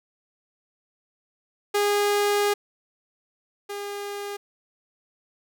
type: tone pair in turn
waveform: sawtooth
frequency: 410 / 405.8 Hz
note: G#4 / G#4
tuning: -22 / -40 cents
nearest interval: unison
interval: 18 cents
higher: first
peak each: -16 / -27 dBFS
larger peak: first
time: 1.74-2.54 / 3.69-4.37 s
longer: first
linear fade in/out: 10 ms
effects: none